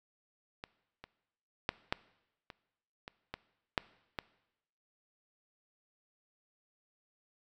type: clicks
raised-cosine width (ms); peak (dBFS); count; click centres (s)
0.3; -25 / -30 / -13 / -14 / -30 / -27 / -22 / -12 / -19; 9; 0.639 / 1.04 / 1.691 / 1.925 / 2.502 / 3.079 / 3.34 / 3.778 / 4.188
effects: noise-tail reverb RT60 0.9 s tail -20 dB re dry